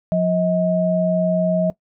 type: tone pair together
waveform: sine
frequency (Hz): 178.1 / 634.7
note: F3 / D#5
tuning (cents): +34 / +34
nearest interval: octave + minor seventh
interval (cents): 2200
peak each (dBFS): -18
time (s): 0.12-1.7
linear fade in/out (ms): 0
effects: noise-tail reverb RT60 0.1 s tail -19 dB re dry